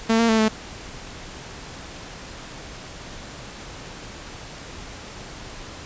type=tone with pitch steps; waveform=sawtooth; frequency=225.1 / 230.6 / 221.9 / 218.2 Hz; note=A3 / A#3 / A3 / A3; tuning=+40 / -19 / +15 / -14 cents; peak=-12 dBFS; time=0.09-0.486 s; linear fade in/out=10 ms; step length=99 ms; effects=pink hiss -38 dBFS RMS until 5.85 s + resampled to 16000 Hz